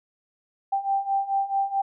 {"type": "beating tone pair", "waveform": "sine", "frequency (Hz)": [784, 788.6], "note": ["G5", "G5"], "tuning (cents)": [0, 10], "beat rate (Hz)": 4.6, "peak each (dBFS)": [-27, -24], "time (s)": [0.72, 1.82], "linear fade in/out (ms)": 10, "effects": []}